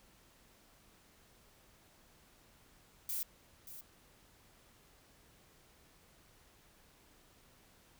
violet noise with echo, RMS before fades -38 dBFS, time 3.09-3.23 s, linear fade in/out 2 ms, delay 580 ms, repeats 1, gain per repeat -12 dB, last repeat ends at 3.81 s, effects pink hiss -65 dBFS RMS until 7.99 s

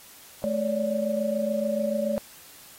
sine tone cluster, 216.7 / 561 / 588 Hz, A3 / C#5 / D5, -26 / +21 / +2 cents, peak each -28 dBFS, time 0.44-2.18 s, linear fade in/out 0 ms, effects white hiss -49 dBFS RMS until 2.78 s + AAC 48 kbps

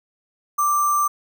sine tone with sample-and-hold, 1174.7 Hz, D6, in tune, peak -16 dBFS, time 0.58-1.08 s, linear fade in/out 10 ms, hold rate 7350 Hz, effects none

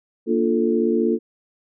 sine chord, Bb major seventh, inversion none, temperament equal, 233.1 / 293.7 / 349.2 / 440 Hz, Bb3 / D4 / F4 / A4, 0 / 0 / 0 / 0 cents, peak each -21 / -26 / -21 / -22 dBFS, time 0.26-1.19 s, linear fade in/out 50 ms, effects none

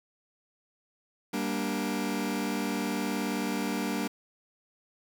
sawtooth chord, G minor, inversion none, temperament just, 196 / 235.2 / 294 Hz, G3 / Bb3 / D4, 0 / +16 / +2 cents, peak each -29 dBFS, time 1.33-4.08 s, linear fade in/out 10 ms, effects 8-bit

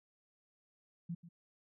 sine tone with echo, 170.4 Hz, F3, 42 cents flat, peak -37 dBFS, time 1.09-1.15 s, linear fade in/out 10 ms, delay 140 ms, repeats 1, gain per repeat -14 dB, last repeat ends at 1.29 s, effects none

